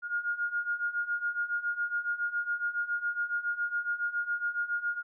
sine beating tone pair, 1419 / 1426.2 Hz, F6 / F6, +27 / +36 cents, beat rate 7.2 Hz, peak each -34 / -31 dBFS, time 0.02-5.03 s, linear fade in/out 50 ms, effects none

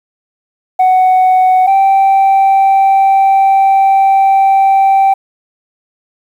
sine tone pair in turn, 744 / 779 Hz, F#5 / G5, +9 / -11 cents, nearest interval minor second, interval 80 cents, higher second, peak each -3 dBFS, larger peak neither, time 0.79-1.67 / 1.67-5.14 s, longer second, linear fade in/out 10 ms, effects tanh soft clip ceiling -4 dBFS + 7-bit

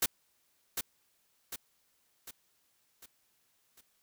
white noise with echo, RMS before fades -28 dBFS, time 0.02-0.06 s, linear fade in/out 5 ms, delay 750 ms, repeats 5, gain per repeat -6 dB, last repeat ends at 3.81 s, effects white hiss -73 dBFS RMS until 4.02 s

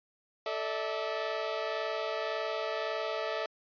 sawtooth chord, A suspended fourth, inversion none, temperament equal with one note detuned, 440 / 587.3 / 649.1 Hz, A4 / D5 / E5, 0 / 0 / -27 cents, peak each -33 / -34 / -31 dBFS, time 0.46-3.46 s, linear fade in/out 2 ms, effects resampled to 11025 Hz

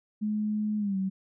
sine tone with pitch glide, 212 to 191.07 Hz, G#3 to G3, +36 to -44 cents, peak -26 dBFS, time 0.21-1.1 s, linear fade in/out 20 ms, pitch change -180 cents, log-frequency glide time 0.78-0.97 s, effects none

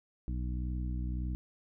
harmonic tone, 61.74 Hz, B1, in tune, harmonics 1 / 2 / 3 / 4 / 5, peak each -33 / -41 / -43 / -48 / -47 dBFS, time 0.28-1.35 s, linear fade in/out 0 ms, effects none

